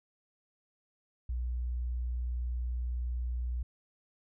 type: tone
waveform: sine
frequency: 60.8 Hz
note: B1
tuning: 26 cents flat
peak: -31 dBFS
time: 1.29-3.63 s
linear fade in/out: 5 ms
effects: none